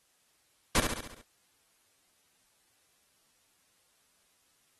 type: noise with echo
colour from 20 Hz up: pink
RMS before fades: -25 dBFS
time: 0.75-0.8 s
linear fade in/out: 2 ms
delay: 69 ms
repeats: 6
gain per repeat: -5 dB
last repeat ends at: 1.214 s
effects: white hiss -70 dBFS RMS until 4.79 s + AAC 32 kbps